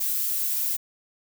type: noise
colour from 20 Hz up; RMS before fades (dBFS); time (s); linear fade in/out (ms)
violet; -26; 0-0.77; 10
effects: none